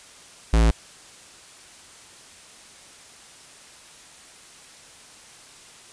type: tone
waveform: square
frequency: 55.8 Hz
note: A1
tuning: 25 cents sharp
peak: -15 dBFS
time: 0.53-0.71 s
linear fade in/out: 5 ms
effects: white hiss -47 dBFS RMS until 5.92 s + resampled to 22050 Hz